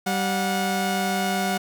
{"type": "tone pair together", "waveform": "sawtooth", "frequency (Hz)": [193.7, 727.1], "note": ["G3", "F#5"], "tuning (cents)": [-20, -30], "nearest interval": "octave + major seventh", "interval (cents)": 2290, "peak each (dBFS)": -21, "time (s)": [0.06, 1.58], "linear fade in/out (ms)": 10, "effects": []}